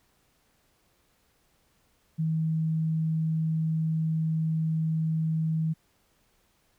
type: tone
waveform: sine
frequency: 159.7 Hz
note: D#3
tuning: 45 cents sharp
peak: -24 dBFS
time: 2.18-5.74 s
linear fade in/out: 20 ms
effects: pink hiss -68 dBFS RMS until 6.78 s